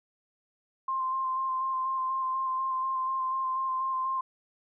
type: tone with vibrato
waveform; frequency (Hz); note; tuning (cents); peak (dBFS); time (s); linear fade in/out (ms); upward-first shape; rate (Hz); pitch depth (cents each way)
sine; 1050; C6; +6; -27; 0.88-4.21; 5; square; 4.1; 14
effects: none